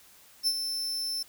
40% pulse tone with ADSR envelope, 5320 Hz, E8, 15 cents sharp, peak -21 dBFS, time 0.43-1.23 s, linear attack 41 ms, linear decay 56 ms, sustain -8 dB, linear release 7 ms, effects white hiss -56 dBFS RMS until 1.28 s

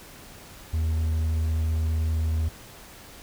triangle tone, 79.7 Hz, D#2, 42 cents sharp, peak -20 dBFS, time 0.73-2.49 s, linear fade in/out 10 ms, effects pink hiss -46 dBFS RMS until 3.22 s

